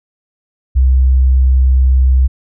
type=tone; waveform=sine; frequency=64.8 Hz; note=C2; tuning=16 cents flat; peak=-6 dBFS; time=0.75-2.28 s; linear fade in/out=20 ms; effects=none